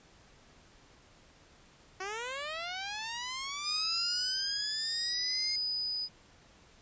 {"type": "linear sweep", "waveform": "10% pulse", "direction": "up", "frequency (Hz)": [367.6, 2148], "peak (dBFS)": -28, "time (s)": [2, 5.56], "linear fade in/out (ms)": 5}
{"type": "tone with tremolo", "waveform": "sine", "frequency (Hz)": 4978, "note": "D#8", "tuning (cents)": 0, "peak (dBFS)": -30, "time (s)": [3.63, 6.09], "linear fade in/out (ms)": 50, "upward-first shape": "triangle", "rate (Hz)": 0.68, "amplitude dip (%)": 35}
{"effects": ["pink hiss -60 dBFS RMS until 6.81 s", "resampled to 16000 Hz"]}